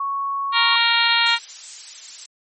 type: tone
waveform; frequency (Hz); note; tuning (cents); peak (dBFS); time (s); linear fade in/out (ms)
sine; 1108.7; C#6; 0; -21; 0-0.76; 5
type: harmonic tone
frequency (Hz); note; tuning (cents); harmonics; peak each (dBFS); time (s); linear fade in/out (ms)
466.2; A#4; 0; 2 / 3 / 4 / 5 / 6 / 7 / 8 / 9; -23 / -23 / -23 / -23 / -23 / -23 / -23 / -23; 0.52-1.39; 50
type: noise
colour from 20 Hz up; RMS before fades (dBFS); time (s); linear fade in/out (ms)
violet; -27; 1.26-2.26; 5
effects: MP3 32 kbps